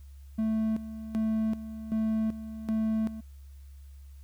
triangle tone with tremolo, 220 Hz, A3, in tune, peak -23 dBFS, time 0.38-3.21 s, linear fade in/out 10 ms, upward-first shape square, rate 1.3 Hz, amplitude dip 75%, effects added 69 Hz sine -45 dBFS peak until 4.23 s + white hiss -67 dBFS RMS until 4.23 s

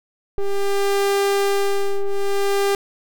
square ring-modulated tone, 199.3 Hz, G3, 29 cents sharp, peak -14 dBFS, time 0.38-2.75 s, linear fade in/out 2 ms, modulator 199 Hz, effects none

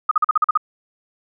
sine tone bursts, 1244.5 Hz, D#6, in tune, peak -11 dBFS, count 8, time 0.09-0.575 s, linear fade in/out 5 ms, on 23 ms, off 43 ms, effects none

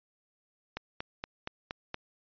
click train, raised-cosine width 0.3 ms, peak -19 dBFS, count 6, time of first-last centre 0.77-1.944 s, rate 4.26 Hz, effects resampled to 11025 Hz

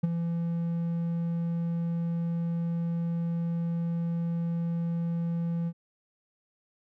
triangle tone with ADSR envelope, 168.7 Hz, E3, 40 cents sharp, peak -17 dBFS, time 0.03-5.73 s, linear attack 10 ms, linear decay 20 ms, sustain -8 dB, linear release 57 ms, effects none

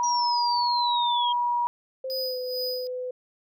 sine tone with vibrato, 963 Hz, B5, 44 cents flat, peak -22 dBFS, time 0-1.67 s, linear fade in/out 0 ms, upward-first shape triangle, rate 1.7 Hz, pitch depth 8 cents each way
sine exponential sweep, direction down, 5820 to 3200 Hz, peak -27 dBFS, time 0.03-1.33 s, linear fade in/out 10 ms
sine tone with pitch glide, 523.3 to 503.4 Hz, C5 to B4, 0 to +33 cents, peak -29 dBFS, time 2.04-3.11 s, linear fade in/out 5 ms, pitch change -67 cents, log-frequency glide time 2.17-2.37 s
square tone with tremolo, 4978 Hz, D#8, in tune, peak -29 dBFS, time 2.1-2.87 s, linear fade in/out 0 ms, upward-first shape sine, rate 2.3 Hz, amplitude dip 70%
effects none

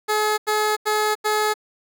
15% pulse tone bursts, 425.8 Hz, G#4, 43 cents sharp, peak -12 dBFS, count 4, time 0.08-1.541 s, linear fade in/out 20 ms, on 300 ms, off 87 ms, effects none

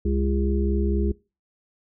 harmonic tone with a mistuned harmonic, 67.8 Hz, C#2, 38 cents flat, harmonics 1 / 3 / 5 / 6, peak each -22 / -27 / -29 / -30 dBFS, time 0.05-1.12 s, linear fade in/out 5 ms, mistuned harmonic 5, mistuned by +18 cents, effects noise-tail reverb RT60 0.3 s tail -22 dB re dry

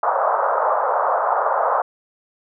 pink band-pass noise, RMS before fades -19 dBFS, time 0.03-1.82 s, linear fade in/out 5 ms, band 540 to 1300 Hz, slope 48 dB/octave, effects none

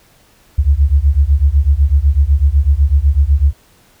sine beating tone pair, 67 / 75 Hz, C2 / D2, +42 / +37 cents, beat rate 8 Hz, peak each -11 dBFS, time 0.58-3.53 s, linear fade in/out 10 ms, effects pink hiss -50 dBFS RMS until 4 s

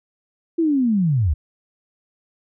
sine linear sweep, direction down, 341.4 to 64.9 Hz, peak -15 dBFS, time 0.58-1.34 s, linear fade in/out 10 ms, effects none

